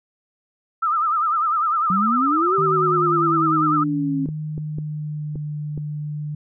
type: tone with vibrato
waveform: sine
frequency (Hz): 1270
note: D#6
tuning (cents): +35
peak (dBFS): -17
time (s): 0.82-3.84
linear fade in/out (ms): 10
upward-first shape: sine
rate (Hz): 10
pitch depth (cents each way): 110
type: exponential two-way sweep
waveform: sine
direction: up then down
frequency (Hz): 180.9 to 392 to 269.3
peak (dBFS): -20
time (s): 1.9-4.26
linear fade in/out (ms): 2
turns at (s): 2.56
type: tone with pitch glide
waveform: sine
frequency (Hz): 155.56 to 149.4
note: D#3 to D3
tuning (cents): 0 to +30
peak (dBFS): -25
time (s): 2.58-6.35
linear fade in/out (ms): 5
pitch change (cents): -70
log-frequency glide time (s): 3.86-5.49
type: clicks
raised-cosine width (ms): 3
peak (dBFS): -19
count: 5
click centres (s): 4.288 / 4.579 / 4.785 / 5.357 / 5.777
effects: none